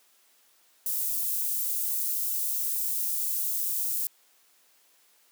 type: high-pass noise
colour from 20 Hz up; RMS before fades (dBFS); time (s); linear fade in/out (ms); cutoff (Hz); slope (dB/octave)
white; -29; 0.86-4.07; 2; 11000; 12
effects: white hiss -63 dBFS RMS until 5.31 s + high-pass 300 Hz 12 dB/octave